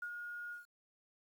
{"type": "tone with ADSR envelope", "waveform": "sine", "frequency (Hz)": 1433, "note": "F6", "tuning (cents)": 44, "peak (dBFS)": -38, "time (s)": [0.02, 0.66], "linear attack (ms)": 5, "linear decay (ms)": 68, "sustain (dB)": -4, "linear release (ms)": 140, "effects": ["11-bit"]}